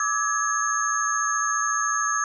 sine tone cluster, 1171 / 1285 / 1675 / 6440 Hz, D6 / E6 / G#6 / G8, -5 / -45 / +14 / +46 cents, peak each -27 dBFS, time 0-2.24 s, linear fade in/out 2 ms, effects none

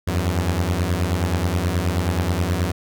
sawtooth beating tone pair, 83.4 / 92.8 Hz, E2 / F#2, +21 / +6 cents, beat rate 9.4 Hz, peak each -18 dBFS, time 0.07-2.72 s, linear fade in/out 10 ms, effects none

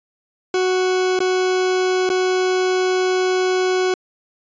40% pulse tone with dropouts, 370 Hz, F#4, in tune, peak -15 dBFS, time 0.54-3.94 s, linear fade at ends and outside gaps 2 ms, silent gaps 1.191-1.203 / 2.092-2.1 s, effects resampled to 16000 Hz

